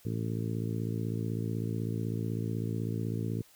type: harmonic tone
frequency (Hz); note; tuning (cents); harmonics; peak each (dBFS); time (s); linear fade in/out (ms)
56; A1; +31; 2 / 3 / 4 / 5 / 6 / 7 / 8; -33 / -37 / -39 / -41 / -43 / -44 / -45; 0.05-3.42; 5
effects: white hiss -60 dBFS RMS until 3.55 s